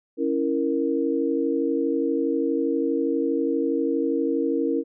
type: chord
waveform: sine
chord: A# diminished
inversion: first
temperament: equal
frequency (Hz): 277.2 / 329.6 / 466.2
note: C#4 / E4 / A#4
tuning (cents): 0 / 0 / 0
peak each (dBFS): -25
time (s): 0.17-4.84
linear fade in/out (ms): 50
effects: none